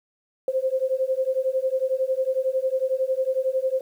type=beating tone pair; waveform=sine; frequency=518 / 529 Hz; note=C5 / C5; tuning=-17 / +19 cents; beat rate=11 Hz; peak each=-24 dBFS; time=0.48-3.81 s; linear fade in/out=2 ms; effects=9-bit